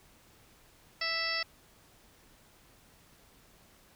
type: harmonic tone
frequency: 659.3 Hz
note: E5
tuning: in tune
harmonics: 1 / 2 / 3 / 4 / 5 / 6 / 7 / 8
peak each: -43 / -40 / -35 / -39 / -46 / -45 / -37 / -36 dBFS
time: 1.01-1.43 s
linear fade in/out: 5 ms
effects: pink hiss -61 dBFS RMS until 3.95 s